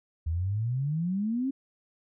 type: exponential sweep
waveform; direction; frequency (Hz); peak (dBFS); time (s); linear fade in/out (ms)
sine; up; 77.3 to 277.2; -26; 0.26-1.51; 10
effects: none